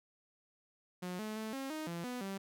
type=tone with pitch steps; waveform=sawtooth; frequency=180.3 / 215.4 / 218.8 / 269.7 / 311.2 / 170.3 / 248 / 194.7 Hz; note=F#3 / A3 / A3 / C#4 / D#4 / F3 / B3 / G3; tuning=-45 / -37 / -9 / -47 / 0 / -43 / +7 / -12 cents; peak=-35 dBFS; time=1.02-2.38 s; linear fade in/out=10 ms; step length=170 ms; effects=none